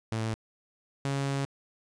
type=tone pair in turn; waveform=sawtooth; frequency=111.3 / 138.39 Hz; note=A2 / C#3; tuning=+20 / -3 cents; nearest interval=major third; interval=377 cents; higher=second; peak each=-25 / -24 dBFS; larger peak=second; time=0.12-0.34 / 1.05-1.45 s; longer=second; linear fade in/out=0 ms; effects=resampled to 22050 Hz + 10-bit